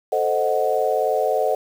sine chord, A diminished seventh, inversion none, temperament equal, 440 / 523.3 / 622.3 / 740 Hz, A4 / C5 / Eb5 / Gb5, 0 / 0 / 0 / 0 cents, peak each -23 dBFS, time 0.12-1.55 s, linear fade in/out 5 ms, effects 7-bit

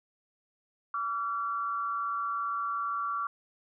sine tone pair together, 1150 / 1367.6 Hz, D6 / F6, -37 / -37 cents, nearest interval minor third, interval 300 cents, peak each -31 / -34 dBFS, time 0.94-3.27 s, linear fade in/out 2 ms, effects none

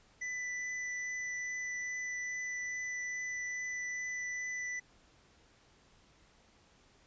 square tone with vibrato, 1989 Hz, B6, 12 cents sharp, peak -37 dBFS, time 0.21-4.8 s, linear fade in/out 10 ms, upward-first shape triangle, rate 2.4 Hz, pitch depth 8 cents each way, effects pink hiss -65 dBFS RMS until 7.06 s + resampled to 16000 Hz

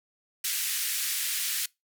white band-pass noise, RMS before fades -30 dBFS, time 0.44-1.66 s, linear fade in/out 5 ms, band 1700 to 16000 Hz, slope 24 dB/octave, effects noise-tail reverb RT60 0.2 s tail -24 dB re dry

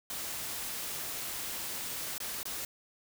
white noise with dropouts, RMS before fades -38 dBFS, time 0.1-2.65 s, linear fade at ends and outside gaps 2 ms, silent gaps 2.181-2.202 / 2.431-2.454 s, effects none

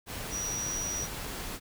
sine tone in noise, 5800 Hz, F#8, 35 cents flat, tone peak -32 dBFS, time 0.3-1.08 s, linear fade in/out 50 ms, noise pink, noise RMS -38 dBFS, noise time 0.06-1.6 s, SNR +3 dB, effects none

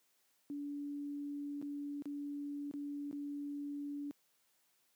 sine tone with dropouts, 287.5 Hz, D4, 37 cents flat, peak -39 dBFS, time 0.5-4.11 s, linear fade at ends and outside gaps 0 ms, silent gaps 1.615-1.625 / 2.022-2.056 / 2.712-2.738 / 3.112-3.128 s, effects white hiss -75 dBFS RMS until 4.95 s + high-pass 150 Hz 12 dB/octave

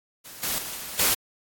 white noise with level steps, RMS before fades -42 / -27 / -34 / -36 / -21 dBFS, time 0.24-1.15 s, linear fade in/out 20 ms, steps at 0.43 / 0.58 / 0.75 / 0.99 s, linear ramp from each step 5 ms, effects AAC 64 kbps

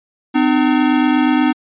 square tone pair together, 255.1 / 303.4 Hz, C4 / D#4, -44 / -44 cents, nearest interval minor third, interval 300 cents, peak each -15 dBFS, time 0.34-1.53 s, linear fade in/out 20 ms, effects resampled to 8000 Hz

